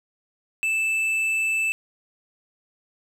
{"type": "tone with tanh clipping", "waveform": "sine", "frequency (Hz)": 2637, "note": "E7", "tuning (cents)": 0, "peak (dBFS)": -22, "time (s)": [0.63, 1.72], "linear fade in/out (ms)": 0, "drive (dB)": 7, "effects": []}